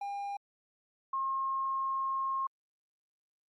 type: tone pair in turn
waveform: triangle / sine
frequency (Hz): 804 / 1073.2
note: G5 / C6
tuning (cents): +44 / +44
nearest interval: perfect fourth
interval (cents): 500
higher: second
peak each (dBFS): -33 / -30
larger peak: second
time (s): 0.01-0.37 / 1.13-2.47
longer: second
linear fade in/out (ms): 5
effects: Opus 48 kbps